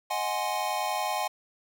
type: chord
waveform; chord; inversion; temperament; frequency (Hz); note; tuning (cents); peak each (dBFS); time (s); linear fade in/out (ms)
square; Ab dominant seventh; second; equal; 622.3 / 740 / 830.6 / 1046.5; Eb5 / Gb5 / Ab5 / C6; 0 / 0 / 0 / 0; -37 / -33 / -32 / -35; 0.1-1.28; 10
effects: none